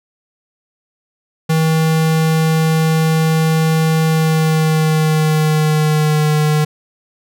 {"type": "tone with pitch glide", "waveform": "square", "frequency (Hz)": [159.7, 152.14], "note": ["D#3", "D#3"], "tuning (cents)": [45, -39], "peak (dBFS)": -12, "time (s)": [1.49, 6.65], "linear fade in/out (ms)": 10, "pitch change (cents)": -84, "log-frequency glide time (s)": [4.06, 6.31], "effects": []}